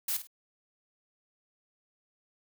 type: noise with echo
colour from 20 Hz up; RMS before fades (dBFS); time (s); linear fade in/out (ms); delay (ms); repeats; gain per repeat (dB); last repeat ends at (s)
blue; -31; 0.08-0.17; 5; 51; 2; -11; 0.272
effects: none